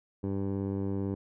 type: tone with low-pass filter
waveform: 15% pulse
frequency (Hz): 98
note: G2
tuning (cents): 0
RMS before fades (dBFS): -32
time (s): 0.23-1.15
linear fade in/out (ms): 10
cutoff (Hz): 510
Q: 1.1
effects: none